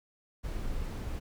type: noise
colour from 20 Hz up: brown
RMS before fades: -35 dBFS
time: 0.43-1.2 s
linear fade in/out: 20 ms
effects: none